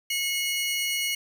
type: tone pair together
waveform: sawtooth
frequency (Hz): 2178 / 2907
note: C#7 / F#7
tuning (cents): -31 / -31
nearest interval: perfect fourth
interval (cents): 500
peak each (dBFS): -25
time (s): 0.1-1.15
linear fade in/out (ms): 5
effects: none

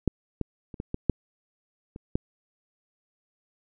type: clicks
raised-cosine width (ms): 3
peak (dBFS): -9 / -15 / -27 / -19 / -16 / -7 / -26 / -11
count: 8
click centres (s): 0.077 / 0.413 / 0.742 / 0.801 / 0.944 / 1.097 / 1.961 / 2.155
effects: none

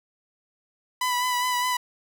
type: tone with vibrato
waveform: sawtooth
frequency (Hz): 993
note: B5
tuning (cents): +9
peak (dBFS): -19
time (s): 1.01-1.77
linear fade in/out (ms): 5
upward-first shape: sine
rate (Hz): 4.9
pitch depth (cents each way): 25
effects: none

